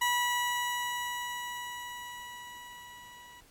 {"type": "tone with level ramp", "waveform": "20% pulse", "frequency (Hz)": 974, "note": "B5", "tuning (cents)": -24, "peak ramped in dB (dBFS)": [-20, -45], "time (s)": [0.01, 3.41], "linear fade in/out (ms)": 10, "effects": ["pink hiss -60 dBFS RMS until 3.5 s", "MP3 64 kbps"]}